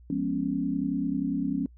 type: chord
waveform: sine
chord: C# dominant seventh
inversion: first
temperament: equal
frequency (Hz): 174.61 / 207.7 / 246.9 / 277.2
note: E#3 / G#3 / B3 / C#4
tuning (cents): 0 / 0 / 0 / 0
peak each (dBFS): -33 / -33 / -32 / -28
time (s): 0.1-1.66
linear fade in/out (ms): 2
effects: noise-tail reverb RT60 0.1 s tail -25 dB re dry + added 60 Hz sine -49 dBFS peak until 1.77 s